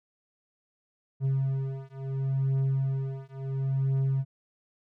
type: beating tone pair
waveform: triangle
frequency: 134.4 / 135.12 Hz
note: C3 / C#3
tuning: +47 / -44 cents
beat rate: 0.72 Hz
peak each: -27 / -27 dBFS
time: 1.2-4.25 s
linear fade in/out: 50 ms
effects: none